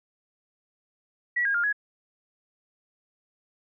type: tone with pitch steps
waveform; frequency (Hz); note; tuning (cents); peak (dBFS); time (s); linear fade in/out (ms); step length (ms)
sine; 1935 / 1627 / 1408 / 1675; B6 / G#6 / F6 / G#6; -36 / -36 / +14 / +14; -22; 1.36-1.728; 10; 92
effects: none